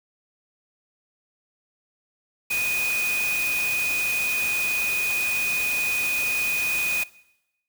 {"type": "tone in noise", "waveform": "sine", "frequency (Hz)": 2482, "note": "D#7", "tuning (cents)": -5, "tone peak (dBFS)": -23, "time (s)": [2.5, 7.04], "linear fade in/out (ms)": 10, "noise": "white", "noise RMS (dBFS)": -31, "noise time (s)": [2.5, 7.04], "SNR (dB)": 5, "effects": ["noise-tail reverb RT60 0.9 s tail -20 dB re dry"]}